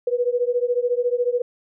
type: beating tone pair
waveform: sine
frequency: 482 / 496 Hz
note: B4 / B4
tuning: -42 / +7 cents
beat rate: 14 Hz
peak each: -21 / -22 dBFS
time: 0.07-1.42 s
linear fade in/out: 5 ms
effects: none